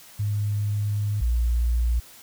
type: tone pair in turn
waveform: sine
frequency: 103.7 / 58.85 Hz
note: G#2 / A#1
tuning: -2 / +17 cents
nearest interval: minor seventh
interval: 981 cents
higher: first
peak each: -22 / -19 dBFS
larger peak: second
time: 0.19-1.21 / 1.21-2 s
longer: first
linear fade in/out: 10 ms
effects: white hiss -48 dBFS RMS until 2.22 s